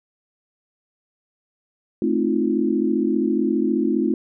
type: chord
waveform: sine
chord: F dominant seventh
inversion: first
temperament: just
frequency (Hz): 218.3 / 261.9 / 314.3 / 349.2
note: A3 / C4 / Eb4 / F4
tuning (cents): -13 / +2 / +18 / 0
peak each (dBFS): -23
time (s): 2.02-4.14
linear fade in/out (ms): 2
effects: none